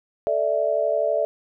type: chord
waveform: sine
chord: A suspended fourth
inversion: none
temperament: equal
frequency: 440 / 587.3 / 659.3 Hz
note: A4 / D5 / E5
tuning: 0 / 0 / 0 cents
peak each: -27 / -22 / -23 dBFS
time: 0.27-1.25 s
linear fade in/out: 0 ms
effects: none